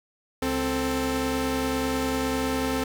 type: tone cluster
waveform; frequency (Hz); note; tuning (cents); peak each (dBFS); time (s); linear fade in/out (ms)
sawtooth; 68 / 261.9 / 441.9; C#2 / C4 / A4; -33 / +2 / +7; -30 / -22 / -26; 0.42-2.84; 5
effects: none

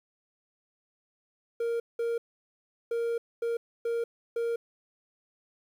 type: tone bursts at uneven times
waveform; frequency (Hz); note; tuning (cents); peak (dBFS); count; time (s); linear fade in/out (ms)
triangle; 466.2; A#4; 0; -25; 6; 1.6-1.8 / 1.99-2.18 / 2.91-3.18 / 3.42-3.57 / 3.85-4.04 / 4.36-4.56; 5
effects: 10-bit

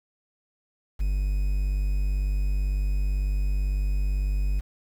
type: tone with quantisation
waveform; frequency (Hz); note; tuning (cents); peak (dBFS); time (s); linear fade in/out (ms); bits
triangle; 49; G1; 0; -20; 0.99-4.61; 20; 8
effects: none

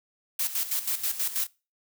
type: noise with tremolo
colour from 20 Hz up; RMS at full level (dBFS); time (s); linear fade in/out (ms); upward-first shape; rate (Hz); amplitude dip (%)
blue; -27; 0.39-1.47; 5; square; 6.2; 70
effects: noise-tail reverb RT60 0.3 s tail -23 dB re dry

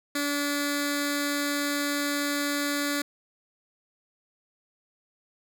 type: tone with notch filter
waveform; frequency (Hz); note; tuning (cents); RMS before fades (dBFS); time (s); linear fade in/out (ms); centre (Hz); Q
10% pulse; 287.8; D4; -35; -28; 0.15-3.02; 5; 810; 0.74
effects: none

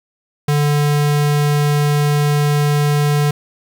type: tone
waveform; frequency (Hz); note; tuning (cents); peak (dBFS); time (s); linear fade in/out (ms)
square; 146.7; D3; -2; -13; 0.48-3.31; 5
effects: 8-bit

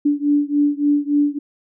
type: beating tone pair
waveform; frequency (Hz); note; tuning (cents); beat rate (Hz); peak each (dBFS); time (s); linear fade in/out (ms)
sine; 289.2 / 292.7; D4 / D4; -27 / -6; 3.5; -17 / -18; 0.05-1.39; 10
effects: none

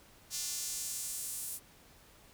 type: tone with high-pass filter sweep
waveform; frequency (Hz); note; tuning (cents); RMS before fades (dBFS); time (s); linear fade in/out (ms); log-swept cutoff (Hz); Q
square; 160.6; E3; -45; -39; 0.3-1.6; 50; 5700 to 10000; 1.5
effects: pink hiss -60 dBFS RMS until 2.33 s

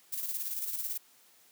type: noise with tremolo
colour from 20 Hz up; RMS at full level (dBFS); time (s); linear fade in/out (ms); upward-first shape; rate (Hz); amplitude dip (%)
violet; -34; 0.12-0.98; 10; square; 18; 45
effects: white hiss -62 dBFS RMS until 1.51 s + high-pass 150 Hz 12 dB/octave

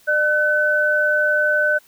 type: tone pair together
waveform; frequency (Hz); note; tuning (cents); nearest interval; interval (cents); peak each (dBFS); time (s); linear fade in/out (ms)
sine; 600.6 / 1512; D5 / F#6; +39 / +37; octave + major third; 1598; -20 / -16; 0.07-1.79; 20
effects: white hiss -53 dBFS RMS until 1.87 s

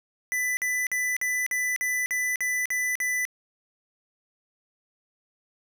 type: tone bursts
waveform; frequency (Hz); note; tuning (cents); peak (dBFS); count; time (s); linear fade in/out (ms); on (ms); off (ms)
square; 1993; B6; +15; -25; 10; 0.32-3.252; 0; 250; 48
effects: none

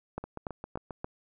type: two click trains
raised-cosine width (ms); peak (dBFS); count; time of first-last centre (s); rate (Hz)
1; -24 / -20; 6 / 4; 0.24-0.908 / 0.18-1.045; 7.49 / 3.47
effects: none

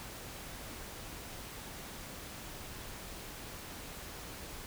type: silence
effects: pink hiss -46 dBFS RMS until 4.66 s

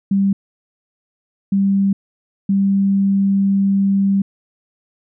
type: tone bursts at uneven times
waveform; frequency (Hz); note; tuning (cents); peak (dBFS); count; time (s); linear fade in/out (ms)
sine; 196.6; G3; +5; -12; 3; 0.11-0.33 / 1.52-1.93 / 2.49-4.22; 5
effects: none

